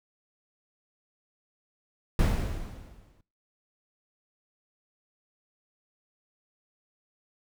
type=noise with exponential decay; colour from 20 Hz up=brown; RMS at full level=-21 dBFS; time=2.19-3.21 s; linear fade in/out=2 ms; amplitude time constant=220 ms; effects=noise-tail reverb RT60 0.4 s tail -23 dB re dry